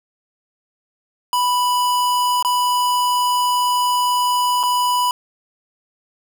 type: tone with dropouts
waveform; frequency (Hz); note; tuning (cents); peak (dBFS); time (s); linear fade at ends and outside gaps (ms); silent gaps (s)
square; 987.8; B5; 0; -16; 1.33-5.11; 1; 2.426-2.448 / 4.631-4.635
effects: none